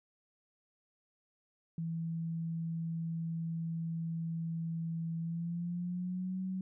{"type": "tone with pitch glide", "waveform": "sine", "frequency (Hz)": [164.81, 187.14], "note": ["E3", "F#3"], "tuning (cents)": [0, 20], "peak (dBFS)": -34, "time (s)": [1.78, 6.61], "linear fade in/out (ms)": 2, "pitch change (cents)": 220, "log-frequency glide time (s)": [5.19, 6.4], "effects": []}